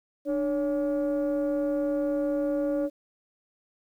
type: tone pair together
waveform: sine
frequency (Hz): 297.5 / 563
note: D4 / C#5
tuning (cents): +22 / +27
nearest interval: major seventh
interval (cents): 1105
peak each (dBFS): -25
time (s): 0.25-2.9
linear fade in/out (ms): 50
effects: tanh soft clip ceiling -21 dBFS + 10-bit